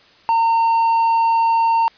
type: tone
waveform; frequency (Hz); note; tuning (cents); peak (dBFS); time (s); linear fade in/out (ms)
triangle; 914; A#5; -34; -11; 0.29-1.88; 0
effects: white hiss -50 dBFS RMS until 1.97 s + resampled to 11025 Hz